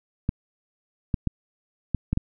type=clicks; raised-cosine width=5 ms; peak=-10 dBFS; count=6; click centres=0.291 / 1.142 / 1.273 / 1.947 / 2.13 / 2.174 s; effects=none